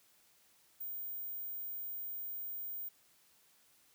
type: tone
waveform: sine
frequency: 15100 Hz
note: A#9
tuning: 21 cents sharp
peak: -39 dBFS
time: 0.8-2.89 s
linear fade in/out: 10 ms
effects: white hiss -68 dBFS RMS until 3.94 s + high-pass 60 Hz 12 dB/octave